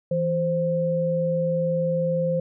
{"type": "tone pair together", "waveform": "sine", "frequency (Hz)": [164.81, 522.8], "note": ["E3", "C5"], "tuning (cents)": [0, -1], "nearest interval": "octave + minor sixth", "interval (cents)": 1999, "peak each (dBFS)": [-25, -22], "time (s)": [0.11, 2.4], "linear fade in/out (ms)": 5, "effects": []}